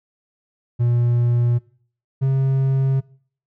triangle tone pair in turn, 120 / 134.34 Hz, B2 / C3, -49 / +46 cents, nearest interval major second, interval 195 cents, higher second, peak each -13 dBFS, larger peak neither, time 0.79-1.59 / 2.21-3.01 s, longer neither, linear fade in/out 20 ms, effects noise-tail reverb RT60 0.5 s tail -21 dB re dry

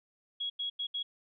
sine tone bursts at uneven times, 3322 Hz, G#7, in tune, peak -32 dBFS, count 4, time 0.4-0.5 / 0.59-0.7 / 0.79-0.87 / 0.94-1.03 s, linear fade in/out 10 ms, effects none

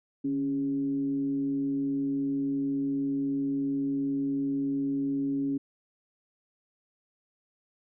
sine tone with frequency modulation, 277.2 Hz, C#4, in tune, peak -26 dBFS, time 0.24-5.58 s, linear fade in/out 10 ms, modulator 131 Hz, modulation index 0.31, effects none

